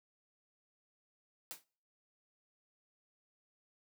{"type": "noise with exponential decay", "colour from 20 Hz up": "white", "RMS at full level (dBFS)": -41, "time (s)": [1.51, 1.64], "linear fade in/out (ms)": 0, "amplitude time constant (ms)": 28, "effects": ["noise-tail reverb RT60 0.5 s tail -25 dB re dry", "high-pass 150 Hz 12 dB/octave"]}